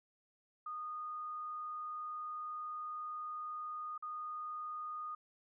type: tone with dropouts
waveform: sine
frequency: 1231 Hz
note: D#6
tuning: 19 cents flat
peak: -40 dBFS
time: 0.66-5.15 s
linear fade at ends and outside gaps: 5 ms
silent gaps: 3.979-4.024 s
effects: none